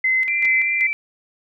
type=tone with tremolo; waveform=sine; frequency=2053 Hz; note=C7; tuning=33 cents flat; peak=-15 dBFS; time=0.04-0.87 s; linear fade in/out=5 ms; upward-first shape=square; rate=2.6 Hz; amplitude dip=50%
type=tone with vibrato; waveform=sine; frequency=2349 Hz; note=D7; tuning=in tune; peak=-20 dBFS; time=0.28-0.93 s; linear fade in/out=0 ms; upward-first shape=sine; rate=2.8 Hz; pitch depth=16 cents each way
type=clicks; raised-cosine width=0.2 ms; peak=-19 dBFS; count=2; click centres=0.449 / 0.455 s
effects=none